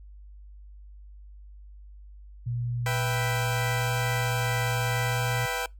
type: tone with vibrato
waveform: sine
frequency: 119.7 Hz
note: A#2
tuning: 46 cents sharp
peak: -27 dBFS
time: 2.46-5.46 s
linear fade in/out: 10 ms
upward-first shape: sine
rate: 0.79 Hz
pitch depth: 13 cents each way
type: chord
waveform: 15% pulse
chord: E minor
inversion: second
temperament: equal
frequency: 493.9 / 659.3 / 784 Hz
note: B4 / E5 / G5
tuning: 0 / 0 / 0 cents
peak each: -25 / -29 / -25 dBFS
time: 2.86-5.66 s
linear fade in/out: 2 ms
effects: noise-tail reverb RT60 0.2 s tail -25 dB re dry + added 50 Hz sine -44 dBFS peak until 5.79 s